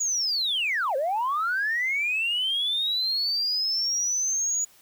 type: linear two-way sweep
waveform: sine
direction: down then up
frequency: 6870 to 508 to 6870 Hz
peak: -22 dBFS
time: 0-4.65 s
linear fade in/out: 10 ms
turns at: 0.96 s
effects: tanh soft clip ceiling -19 dBFS + white hiss -56 dBFS RMS until 4.81 s